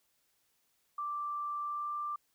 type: tone with pitch glide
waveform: sine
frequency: 1174.7 to 1182.2 Hz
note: D6 to D6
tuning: 0 to +11 cents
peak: -34 dBFS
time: 0.98-2.16 s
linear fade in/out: 5 ms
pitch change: +11 cents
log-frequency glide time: 1.62-1.93 s
effects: white hiss -75 dBFS RMS until 2.34 s